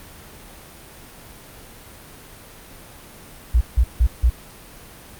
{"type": "tone bursts", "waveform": "sine", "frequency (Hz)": 59.4, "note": "A#1", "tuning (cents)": 33, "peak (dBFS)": -11, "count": 4, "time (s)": [3.54, 4.3], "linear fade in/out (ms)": 10, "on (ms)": 70, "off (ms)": 160, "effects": ["pink hiss -42 dBFS RMS until 5.19 s", "Opus 32 kbps"]}